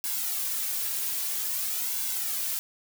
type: noise with flanger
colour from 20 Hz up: blue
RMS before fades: -30 dBFS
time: 0.04-2.59 s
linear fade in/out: 0 ms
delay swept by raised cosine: 1.6 to 3.4 ms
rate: 0.51 Hz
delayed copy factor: -0.7
effects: none